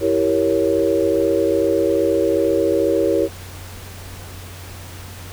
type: chord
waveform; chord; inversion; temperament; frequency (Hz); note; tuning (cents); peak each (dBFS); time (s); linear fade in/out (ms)
sine; E diminished seventh; none; equal; 329.6 / 392 / 466.2 / 554.4; E4 / G4 / Bb4 / Db5; 0 / 0 / 0 / 0; -20; 0-3.29; 50
effects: added 91 Hz sine -35 dBFS peak until 5.32 s + pink hiss -38 dBFS RMS until 5.32 s